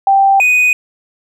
sine / triangle tone pair in turn, 784 / 2489 Hz, G5 / D#7, 0 / 0 cents, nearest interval octave + minor sixth, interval 2000 cents, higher second, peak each -6 dBFS, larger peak neither, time 0.07-0.4 / 0.4-0.73 s, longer neither, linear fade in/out 2 ms, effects none

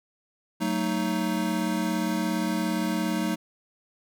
square chord, D# diminished, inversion first, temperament just, 186.68 / 224 / 311.1 Hz, F#3 / A3 / D#4, +16 / +31 / 0 cents, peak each -30 dBFS, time 0.6-3.36 s, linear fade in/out 20 ms, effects none

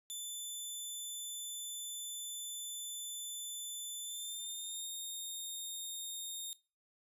15% pulse tone with pitch glide, 3520 to 3689 Hz, A7 to A#7, 0 to -19 cents, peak -34 dBFS, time 0.1-6.53 s, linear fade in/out 0 ms, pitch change +81 cents, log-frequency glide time 4.02-4.87 s, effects noise-tail reverb RT60 0.3 s tail -19 dB re dry + resampled to 32000 Hz

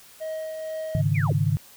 triangle tone with tremolo, 632 Hz, D#5, 27 cents sharp, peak -26 dBFS, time 0.2-1.02 s, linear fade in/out 20 ms, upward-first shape triangle, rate 2.1 Hz, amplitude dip 35%
sine chord, Ab suspended fourth, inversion none, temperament equal, 103.83 / 138.59 / 155.56 Hz, Ab2 / Db3 / Eb3, 0 / 0 / 0 cents, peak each -24 dBFS, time 0.95-1.57 s, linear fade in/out 0 ms
sine linear sweep, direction down, 2556 to 108 Hz, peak -29 dBFS, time 1.14-1.34 s, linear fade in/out 20 ms
effects white hiss -50 dBFS RMS until 1.76 s

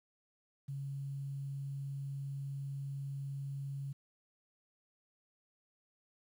sine tone with quantisation, 138.59 Hz, C#3, in tune, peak -38 dBFS, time 0.68-3.93 s, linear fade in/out 10 ms, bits 11, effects none

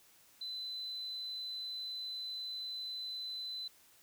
sine tone, 4024 Hz, B7, 32 cents sharp, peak -39 dBFS, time 0.41-3.68 s, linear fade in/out 5 ms, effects white hiss -64 dBFS RMS until 4.02 s

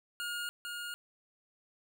25% pulse tone pair in turn, 1425 / 1425 Hz, F6 / F6, +34 / +34 cents, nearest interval unison, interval 0 cents, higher neither, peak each -32 / -35 dBFS, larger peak first, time 0.2-0.49 / 0.65-0.94 s, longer neither, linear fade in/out 0 ms, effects none

